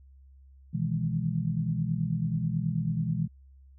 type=chord; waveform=sine; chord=E major seventh; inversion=second; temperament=equal; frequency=123.47 / 155.56 / 164.81 / 207.7 Hz; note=B2 / D#3 / E3 / G#3; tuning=0 / 0 / 0 / 0 cents; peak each=-32 / -33 / -29 / -35 dBFS; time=0.73-3.28 s; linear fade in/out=20 ms; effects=added 67 Hz sine -51 dBFS peak until 3.78 s